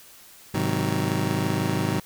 25% pulse chord, Ab dominant seventh, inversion none, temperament just, 103.83 / 129.78 / 155.74 / 186.89 Hz, Ab2 / C3 / Eb3 / Gb3, 0 / -14 / +2 / +18 cents, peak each -25 dBFS, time 0.54-2 s, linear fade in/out 5 ms, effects white hiss -49 dBFS RMS until 2.05 s

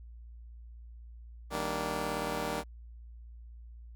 10% pulse chord, Eb major seventh, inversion none, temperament just, 155.56 / 194.45 / 233.3 / 291.7 Hz, Eb3 / G3 / Bb3 / D4, 0 / -14 / +2 / -12 cents, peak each -31 dBFS, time 1.5-2.64 s, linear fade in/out 50 ms, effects added 58 Hz sine -46 dBFS peak until 3.95 s

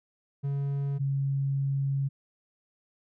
triangle / sine tone pair in turn, 140 / 137.67 Hz, C#3 / C#3, +18 / -12 cents, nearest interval unison, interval 30 cents, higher first, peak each -25 dBFS, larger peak neither, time 0.43-0.99 / 0.99-2.09 s, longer second, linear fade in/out 20 ms, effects none

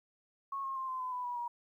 sine tone with pitch steps, 1097 / 1075.7 / 1054.7 / 1034.2 / 1014.1 / 994.4 / 975.1 / 956.1 Hz, C#6 / C6 / C6 / C6 / B5 / B5 / B5 / A#5, -18 / +48 / +14 / -20 / +46 / +12 / -22 / +44 cents, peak -35 dBFS, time 0.52-1.48 s, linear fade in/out 5 ms, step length 120 ms, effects 12-bit

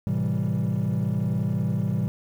triangle chord, A minor seventh, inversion none, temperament equal, 110 / 130.81 / 164.81 / 196 Hz, A2 / C3 / E3 / G3, 0 / 0 / 0 / 0 cents, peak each -25 dBFS, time 0.07-2.08 s, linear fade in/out 0 ms, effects tanh soft clip ceiling -16 dBFS + 9-bit

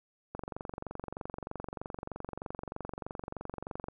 click train, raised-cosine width 1 ms, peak -24 dBFS, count 83, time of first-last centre 0.35-3.884 s, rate 23.2 Hz, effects none

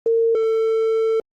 sine / triangle tone pair in turn, 456.8 / 446.4 Hz, A#4 / A4, -35 / +25 cents, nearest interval unison, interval 40 cents, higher first, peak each -14 dBFS, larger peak neither, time 0.06-0.35 / 0.35-1.2 s, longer second, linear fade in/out 2 ms, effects Opus 24 kbps

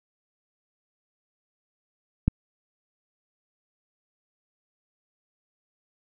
click, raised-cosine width 5 ms, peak -7 dBFS, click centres 2.28 s, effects none

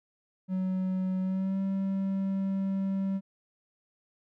triangle tone with pitch glide, 186.7 to 193.62 Hz, F#3 to G3, +16 to -21 cents, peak -25 dBFS, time 0.48-3.21 s, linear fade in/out 50 ms, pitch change +63 cents, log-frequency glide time 1.21-1.59 s, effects none

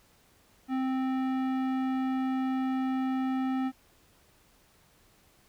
sine tone with tanh clipping, 261.6 Hz, C4, in tune, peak -29 dBFS, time 0.68-3.72 s, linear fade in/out 50 ms, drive 16 dB, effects pink hiss -63 dBFS RMS until 5.48 s

